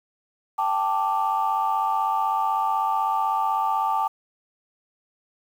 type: chord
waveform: sine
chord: G suspended second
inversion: none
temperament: equal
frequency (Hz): 784 / 880 / 1174.7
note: G5 / A5 / D6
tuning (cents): 0 / 0 / 0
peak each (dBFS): -25 / -23 / -25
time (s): 0.58-4.08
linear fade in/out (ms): 10
effects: tanh soft clip ceiling -13 dBFS + 8-bit